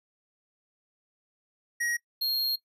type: tone pair in turn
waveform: square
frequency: 1895 / 4244 Hz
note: A#6 / C8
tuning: +28 / +24 cents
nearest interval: octave + major second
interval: 1396 cents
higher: second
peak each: -28 / -26 dBFS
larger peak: second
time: 1.8-1.97 / 2.21-2.56 s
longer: second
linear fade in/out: 10 ms
effects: noise-tail reverb RT60 0.1 s tail -21 dB re dry + resampled to 32000 Hz